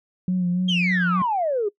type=tone with vibrato; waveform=sine; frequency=180 Hz; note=F#3; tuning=47 cents flat; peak=-18 dBFS; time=0.28-1.22 s; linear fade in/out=2 ms; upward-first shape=sine; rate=3.5 Hz; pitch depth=38 cents each way
type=exponential sweep; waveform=sine; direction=down; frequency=3269 to 392 Hz; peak=-19 dBFS; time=0.68-1.69 s; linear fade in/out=10 ms
effects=noise-tail reverb RT60 0.1 s tail -22 dB re dry + tanh soft clip ceiling -14 dBFS